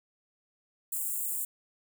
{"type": "high-pass noise", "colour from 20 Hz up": "white", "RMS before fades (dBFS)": -33, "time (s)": [0.92, 1.45], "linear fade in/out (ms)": 5, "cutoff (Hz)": 7200, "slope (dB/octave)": 96, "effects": []}